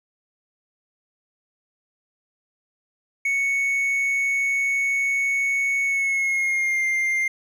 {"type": "tone with pitch glide", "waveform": "triangle", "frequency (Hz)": [2217, 2103], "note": ["C#7", "C7"], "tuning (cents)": [0, 8], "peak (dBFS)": -18, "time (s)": [3.25, 7.28], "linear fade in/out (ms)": 5, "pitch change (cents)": -92, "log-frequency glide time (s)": [5.85, 6.84], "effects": []}